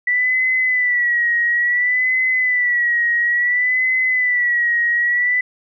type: tone with vibrato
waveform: sine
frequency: 1960 Hz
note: B6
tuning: 14 cents flat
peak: -14 dBFS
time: 0.07-5.41 s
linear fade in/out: 5 ms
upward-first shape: sine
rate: 0.58 Hz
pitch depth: 64 cents each way
effects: none